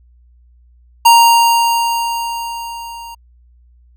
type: tone with level ramp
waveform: square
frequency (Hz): 932.3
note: A#5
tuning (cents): 0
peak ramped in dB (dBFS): -4 to -30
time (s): 1.05-3.15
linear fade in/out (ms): 10
effects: added 60 Hz sine -45 dBFS peak until 3.96 s